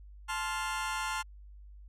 sawtooth chord, F major, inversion first, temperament just, 873.1 / 1047.7 / 1396.9 Hz, A5 / C6 / F6, -14 / +2 / 0 cents, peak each -33 dBFS, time 0.28-1.23 s, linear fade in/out 20 ms, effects added 50 Hz sine -48 dBFS peak until 1.88 s + low-pass 10000 Hz 12 dB/octave

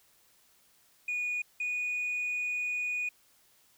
sine tone pair in turn, 2456 / 2465 Hz, D#7 / D#7, -23 / -17 cents, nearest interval unison, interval 6 cents, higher second, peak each -28 dBFS, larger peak neither, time 1.08-1.42 / 1.6-3.09 s, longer second, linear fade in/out 5 ms, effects tanh soft clip ceiling -28 dBFS + white hiss -65 dBFS RMS until 3.77 s

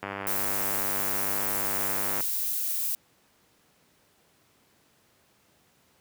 click train, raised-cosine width 0.5 ms, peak -18 dBFS, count 216, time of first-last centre 0.03-2.206 s, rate 98.8 Hz
violet noise, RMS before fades -29 dBFS, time 0.27-2.95 s, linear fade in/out 0 ms
effects pink hiss -64 dBFS RMS until 6 s + high-pass 100 Hz 12 dB/octave

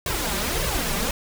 pink noise with flanger, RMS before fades -25 dBFS, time 0.06-1.11 s, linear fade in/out 2 ms, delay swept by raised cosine 1.8 to 5.1 ms, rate 1.7 Hz, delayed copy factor +0.95, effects none

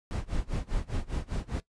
brown noise with tremolo, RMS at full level -29 dBFS, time 0.11-1.6 s, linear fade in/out 0 ms, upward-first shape sine, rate 5 Hz, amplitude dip 95%, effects noise-tail reverb RT60 0.1 s tail -18 dB re dry + resampled to 22050 Hz

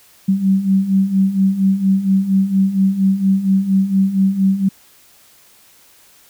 sine beating tone pair, 190 / 194.3 Hz, F#3 / G3, +46 / -15 cents, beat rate 4.3 Hz, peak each -18 / -13 dBFS, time 0.28-4.69 s, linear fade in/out 10 ms, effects white hiss -49 dBFS RMS until 6.29 s

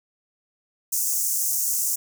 pink high-pass noise, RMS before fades -24 dBFS, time 0.92-1.96 s, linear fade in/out 10 ms, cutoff 6000 Hz, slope 48 dB/octave, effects none

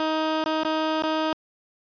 15% pulse tone with dropouts, 314.3 Hz, D#4, 18 cents sharp, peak -16 dBFS, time 0-1.33 s, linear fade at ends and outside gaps 1 ms, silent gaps 0.44-0.46 / 0.634-0.649 / 1.023-1.036 s, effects resampled to 11025 Hz

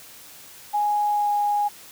sine tone with pitch glide, 830.6 to 824.9 Hz, G#5 to G#5, 0 to -12 cents, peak -19 dBFS, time 0.73-1.69 s, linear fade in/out 20 ms, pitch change -12 cents, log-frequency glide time 1.12-1.3 s, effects white hiss -45 dBFS RMS until 1.91 s + high-pass 60 Hz 12 dB/octave

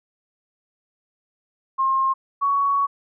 sine tone pair in turn, 1067 / 1119 Hz, C6 / C#6, +34 / +16 cents, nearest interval minor second, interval 82 cents, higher second, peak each -17 dBFS, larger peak neither, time 1.78-2.14 / 2.41-2.87 s, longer second, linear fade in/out 20 ms, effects none

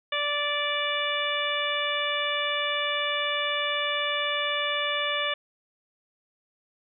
harmonic tone, 584 Hz, D5, 10 cents flat, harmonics 1 / 2 / 3 / 4 / 5 / 6, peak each -32 / -32 / -32 / -32 / -32 / -32 dBFS, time 0.12-5.34 s, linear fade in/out 5 ms, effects none

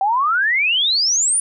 sine exponential sweep, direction up, 756 to 9820 Hz, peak -14 dBFS, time 0.01-1.4 s, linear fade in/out 2 ms, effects none

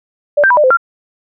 sine tone with pitch steps, 584 / 1569 / 982 / 599 / 516 / 1379 Hz, D5 / G6 / B5 / D5 / C5 / F6, -10 / +1 / -10 / +34 / -24 / -22 cents, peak -6 dBFS, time 0.37-0.772 s, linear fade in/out 10 ms, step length 67 ms, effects none

